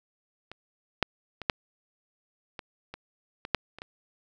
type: clicks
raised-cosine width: 0.3 ms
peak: -25 / -6 / -21 / -6 / -21 / -23 / -20 / -6 / -27 / -22 dBFS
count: 10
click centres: 0.516 / 1.027 / 1.417 / 1.498 / 2.592 / 2.94 / 3.451 / 3.547 / 3.786 / 3.819 s
effects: none